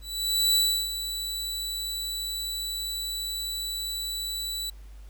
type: tone with ADSR envelope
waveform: sawtooth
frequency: 3951 Hz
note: B7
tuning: in tune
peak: -16 dBFS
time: 0.01-4.7 s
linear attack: 540 ms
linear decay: 330 ms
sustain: -11 dB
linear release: 5 ms
effects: added 50 Hz sine -42 dBFS peak until 5.09 s + pink hiss -60 dBFS RMS until 5.09 s